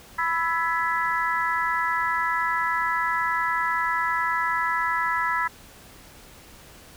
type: harmonic tone with a mistuned harmonic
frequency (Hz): 330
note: E4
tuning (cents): +2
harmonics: 3 / 4 / 5 / 6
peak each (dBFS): -26 / -27 / -28 / -29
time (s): 0.18-5.48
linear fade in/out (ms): 10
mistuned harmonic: 5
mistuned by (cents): +41
effects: pink hiss -48 dBFS RMS until 6.96 s